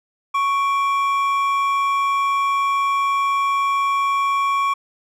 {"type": "tone pair together", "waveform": "triangle", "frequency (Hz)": [1109, 2351], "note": ["C#6", "D7"], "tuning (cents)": [0, 1], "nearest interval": "octave + minor second", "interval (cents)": 1301, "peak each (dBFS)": [-15, -26], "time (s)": [0.34, 4.74], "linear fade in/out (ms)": 10, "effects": []}